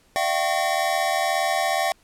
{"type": "tone cluster", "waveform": "square", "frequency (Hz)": [606, 683, 765, 1101, 1832], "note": ["D#5", "F5", "G5", "C#6", "A#6"], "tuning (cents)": [-46, -39, -42, -12, -31], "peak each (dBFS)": [-30, -26, -25, -32, -31], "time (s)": [0.16, 1.92], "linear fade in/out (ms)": 0, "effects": ["pink hiss -59 dBFS RMS until 2.03 s", "low-pass 12000 Hz 12 dB/octave"]}